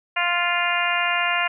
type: harmonic tone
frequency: 349.2 Hz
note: F4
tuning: in tune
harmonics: 2 / 3 / 4 / 5 / 6 / 7 / 8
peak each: -27 / -27 / -27 / -27 / -27 / -27 / -27 dBFS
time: 0.16-1.48 s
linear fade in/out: 10 ms
effects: none